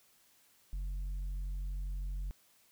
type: tone with tanh clipping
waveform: sine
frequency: 46.25 Hz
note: F#1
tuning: in tune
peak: -36 dBFS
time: 0.73-2.31 s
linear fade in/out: 0 ms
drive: 4 dB
effects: white hiss -67 dBFS RMS until 2.71 s